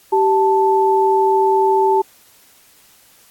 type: tone pair together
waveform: sine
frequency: 387.3 / 880 Hz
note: G4 / A5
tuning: -21 / 0 cents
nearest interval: octave + major second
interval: 1421 cents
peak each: -14 dBFS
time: 0.12-2.02 s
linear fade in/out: 10 ms
effects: white hiss -50 dBFS RMS until 3.3 s + AAC 64 kbps